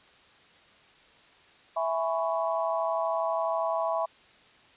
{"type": "chord", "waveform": "sine", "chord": "C# minor seventh", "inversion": "first", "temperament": "equal with one note detuned", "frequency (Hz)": [659.3, 830.6, 996.4, 1108.7], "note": ["E5", "G#5", "B5", "C#6"], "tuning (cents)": [0, 0, 15, 0], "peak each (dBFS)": [-28, -34, -32, -34], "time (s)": [1.76, 4.06], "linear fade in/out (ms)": 10, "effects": ["white hiss -57 dBFS RMS until 4.76 s", "resampled to 8000 Hz"]}